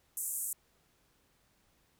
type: band-pass noise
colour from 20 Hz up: pink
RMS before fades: -37 dBFS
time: 0.17-0.53 s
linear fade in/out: 2 ms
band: 7600 to 14000 Hz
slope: 48 dB/octave
effects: pink hiss -71 dBFS RMS until 1.99 s